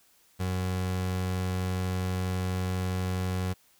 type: tone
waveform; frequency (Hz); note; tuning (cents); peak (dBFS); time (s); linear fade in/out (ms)
30% pulse; 92.2; F#2; -6; -25; 0.39-3.54; 20
effects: white hiss -63 dBFS RMS until 3.79 s